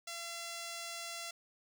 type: tone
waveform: 5% pulse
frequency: 680 Hz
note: F5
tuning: 46 cents flat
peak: -30 dBFS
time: 0.07-1.31 s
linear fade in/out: 5 ms
effects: none